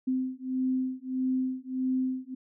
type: beating tone pair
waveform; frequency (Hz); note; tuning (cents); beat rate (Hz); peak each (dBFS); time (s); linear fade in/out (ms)
sine; 257.7 / 259.3; C4 / C4; -26 / -15; 1.6; -30; 0.07-2.35; 10
effects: none